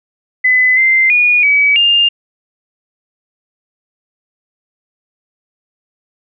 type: tone with pitch steps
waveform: sine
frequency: 2013 / 2082 / 2449 / 2279 / 2809 Hz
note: B6 / C7 / D#7 / C#7 / F7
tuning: +33 / -9 / -28 / +47 / +9 cents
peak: -7 dBFS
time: 0.44-2.09 s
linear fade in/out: 10 ms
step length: 330 ms
effects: none